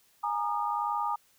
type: chord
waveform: sine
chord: Ab suspended second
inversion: none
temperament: equal with one note detuned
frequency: 830.6 / 932.3 / 1221 Hz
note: Ab5 / Bb5 / Eb6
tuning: 0 / 0 / -33 cents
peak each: -32 dBFS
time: 0.23-1.16 s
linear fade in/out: 10 ms
effects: white hiss -65 dBFS RMS until 1.38 s